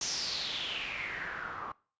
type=noise with low-pass filter sweep; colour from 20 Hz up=white; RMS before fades=-37 dBFS; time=0.01-1.72 s; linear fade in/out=2 ms; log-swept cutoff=6100 to 1100 Hz; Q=5.2; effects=noise-tail reverb RT60 0.4 s tail -22 dB re dry + resampled to 16000 Hz